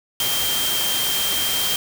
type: tone in noise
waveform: sine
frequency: 3168 Hz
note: G7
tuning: 18 cents sharp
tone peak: -23 dBFS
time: 0.2-1.76 s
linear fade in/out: 2 ms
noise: white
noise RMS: -23 dBFS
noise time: 0.2-1.76 s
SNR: -3 dB
effects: none